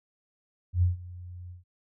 sine tone with ADSR envelope, 89.1 Hz, F2, 35 cents sharp, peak -18 dBFS, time 0.73-1.64 s, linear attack 93 ms, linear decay 140 ms, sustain -21 dB, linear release 140 ms, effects none

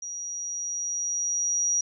sine tone with level ramp, 5760 Hz, F#8, 47 cents flat, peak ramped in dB -33 to -21 dBFS, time 0.02-1.81 s, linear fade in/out 5 ms, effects none

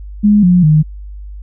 sine tone with pitch steps, 207.7 / 178.74 / 153.81 Hz, G#3 / F3 / D#3, 0 / +40 / -20 cents, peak -5 dBFS, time 0.23-0.83 s, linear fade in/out 20 ms, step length 200 ms, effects added 50 Hz sine -26 dBFS peak until 1.42 s

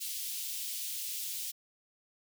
white high-pass noise, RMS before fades -38 dBFS, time 0-1.52 s, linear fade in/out 20 ms, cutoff 2800 Hz, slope 24 dB/octave, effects none

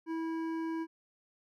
sine tone with hard clipping, 326.1 Hz, E4, 19 cents flat, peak -35 dBFS, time 0.06-0.87 s, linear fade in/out 50 ms, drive 11 dB, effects none

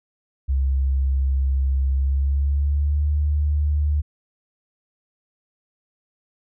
sine tone with pitch glide, 67.1 to 74.02 Hz, C2 to D2, +44 to +14 cents, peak -17 dBFS, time 0.48-4.02 s, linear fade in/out 20 ms, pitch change +170 cents, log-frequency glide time 1.93-3.07 s, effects none

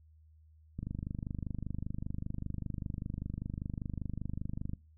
click train, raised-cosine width 5 ms, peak -25 dBFS, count 100, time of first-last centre 0.79-4.734 s, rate 25.1 Hz, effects noise-tail reverb RT60 0.3 s tail -22 dB re dry + added 78 Hz sine -58 dBFS peak until 4.97 s

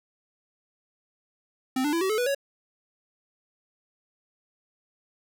square tone with pitch steps, 259.8 / 295 / 335 / 380.4 / 431.9 / 490.4 / 556.9 Hz, C4 / D4 / E4 / F#4 / A4 / B4 / C#5, -12 / +8 / +28 / +48 / -32 / -12 / +8 cents, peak -24 dBFS, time 1.76-2.348 s, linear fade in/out 5 ms, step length 84 ms, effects none

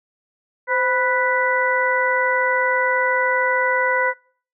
harmonic tone with a mistuned harmonic, 493.9 Hz, B4, in tune, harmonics 1 / 2 / 3 / 4, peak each -22 / -22 / -22 / -22 dBFS, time 0.67-4.14 s, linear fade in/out 50 ms, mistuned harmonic 1, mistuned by +75 cents, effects noise-tail reverb RT60 0.5 s tail -25 dB re dry

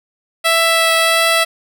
10% pulse tone with vibrato, 659.3 Hz, E5, in tune, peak -3 dBFS, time 0.44-1.45 s, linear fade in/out 20 ms, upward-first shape triangle, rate 1.5 Hz, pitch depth 9 cents each way, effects none

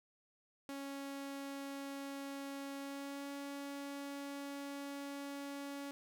sawtooth tone with pitch glide, 277.2 to 281.1 Hz, C#4 to C#4, 0 to +24 cents, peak -39 dBFS, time 0.69-5.91 s, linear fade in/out 0 ms, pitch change +24 cents, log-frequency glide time 2.79-3.3 s, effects none

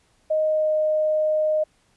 sine tone with pitch glide, 622.3 to 617.6 Hz, D#5 to D#5, 0 to -13 cents, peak -18 dBFS, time 0.3-1.64 s, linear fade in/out 10 ms, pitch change -13 cents, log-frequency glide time 0.41-0.75 s, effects pink hiss -63 dBFS RMS until 1.96 s + resampled to 24000 Hz

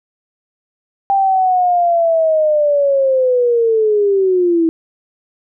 sine linear sweep, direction down, 792 to 322.2 Hz, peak -10 dBFS, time 1.1-4.69 s, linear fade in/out 0 ms, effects none

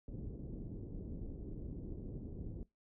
pink low-pass noise, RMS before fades -45 dBFS, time 0.08-2.63 s, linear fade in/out 2 ms, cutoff 380 Hz, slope 24 dB/octave, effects noise-tail reverb RT60 0.2 s tail -22 dB re dry

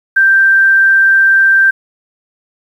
sine tone, 1571 Hz, G6, 3 cents sharp, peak -5 dBFS, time 0.16-1.71 s, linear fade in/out 10 ms, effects 7-bit

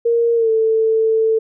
sine tone with pitch glide, 466.7 to 444.1 Hz, A#4 to A4, +2 to +16 cents, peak -12 dBFS, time 0.05-1.39 s, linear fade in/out 10 ms, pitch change -86 cents, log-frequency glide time 0.35-0.5 s, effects none

